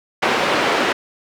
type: band-pass noise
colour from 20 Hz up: pink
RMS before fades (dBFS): -18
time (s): 0.22-0.93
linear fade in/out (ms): 10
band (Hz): 360 to 2900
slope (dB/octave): 12
effects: none